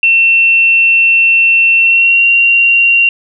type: tone with pitch glide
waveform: sine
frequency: 2700 to 2758 Hz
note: E7 to F7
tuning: +41 to -22 cents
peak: -5 dBFS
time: 0.03-3.09 s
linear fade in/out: 2 ms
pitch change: +37 cents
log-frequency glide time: 1.78-2.25 s
effects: none